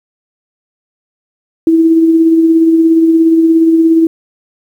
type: tone with tremolo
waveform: sine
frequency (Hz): 326.5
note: E4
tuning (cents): -17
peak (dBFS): -3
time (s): 1.67-4.07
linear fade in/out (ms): 2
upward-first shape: sine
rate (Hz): 17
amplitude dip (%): 35
effects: 7-bit